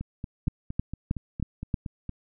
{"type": "two click trains", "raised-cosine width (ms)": 5, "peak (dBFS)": [-21, -13], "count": [10, 5], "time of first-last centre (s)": [[0.01, 2.093], [0.48, 1.742]], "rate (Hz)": [4.32, 3.17], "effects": []}